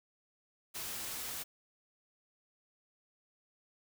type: noise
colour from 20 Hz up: white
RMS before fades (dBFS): -41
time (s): 0.74-1.44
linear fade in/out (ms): 20
effects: none